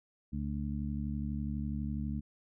harmonic tone, 72.1 Hz, D2, 31 cents flat, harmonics 1 / 2 / 3 / 4, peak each -37 / -39 / -37 / -45 dBFS, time 0.32-2.21 s, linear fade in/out 20 ms, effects none

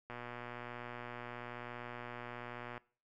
click train, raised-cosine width 0.5 ms, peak -30 dBFS, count 325, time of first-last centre 0.1-2.778 s, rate 121 Hz, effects noise-tail reverb RT60 0.4 s tail -21 dB re dry

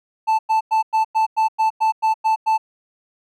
triangle tone bursts, 880 Hz, A5, in tune, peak -12 dBFS, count 11, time 0.27-2.58 s, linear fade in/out 20 ms, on 120 ms, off 99 ms, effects none

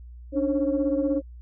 sine tone cluster, 282.9 / 299.2 / 541 Hz, C#4 / D4 / C#5, +35 / +32 / -42 cents, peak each -25 dBFS, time 0.32-1.22 s, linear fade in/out 50 ms, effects tanh soft clip ceiling -14 dBFS + added 60 Hz sine -40 dBFS peak until 1.41 s

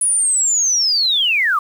sine linear sweep, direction down, 9956 to 1118 Hz, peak -13 dBFS, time 0.01-1.59 s, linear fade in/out 5 ms, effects 7-bit

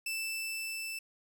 sawtooth tone with level ramp, 2648 Hz, E7, 7 cents sharp, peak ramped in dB -30 to -34 dBFS, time 0.06-0.99 s, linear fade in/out 5 ms, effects 10-bit

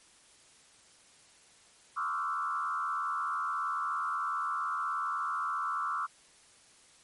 sine tone with frequency modulation, 1233 Hz, D#6, 16 cents flat, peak -30 dBFS, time 1.96-6.07 s, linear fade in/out 20 ms, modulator 78.5 Hz, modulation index 2.1, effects white hiss -60 dBFS RMS until 7.03 s + MP3 48 kbps

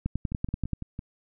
two click trains, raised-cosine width 5 ms, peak -22 / -15 dBFS, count 5 / 8, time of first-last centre 0.32-0.991 / 0.06-0.733 s, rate 5.96 / 10.4 Hz, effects none

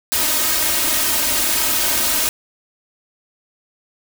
white noise with comb filter, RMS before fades -18 dBFS, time 0.12-2.29 s, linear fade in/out 0 ms, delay 3.2 ms, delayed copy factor +0.9, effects none

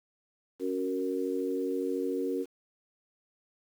sine chord, F# major, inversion second, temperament equal with one note detuned, 277.2 / 370 / 464.3 Hz, C#4 / F#4 / A#4, 0 / 0 / -7 cents, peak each -33 dBFS, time 0.59-2.46 s, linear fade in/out 50 ms, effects 9-bit

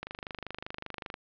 click train, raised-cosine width 0.3 ms, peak -21 dBFS, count 29, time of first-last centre 0.03-1.141 s, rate 25.2 Hz, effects low-pass 4000 Hz 12 dB/octave

